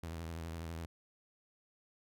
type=tone with vibrato; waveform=sawtooth; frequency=82.41 Hz; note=E2; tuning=in tune; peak=-37 dBFS; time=0.03-0.86 s; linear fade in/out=5 ms; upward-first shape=sine; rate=12 Hz; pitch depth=60 cents each way; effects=none